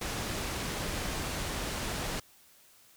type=low-pass noise; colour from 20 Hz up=pink; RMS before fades=-35 dBFS; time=0.01-2.2 s; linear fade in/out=5 ms; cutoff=10000 Hz; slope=12 dB/octave; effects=white hiss -60 dBFS RMS until 2.96 s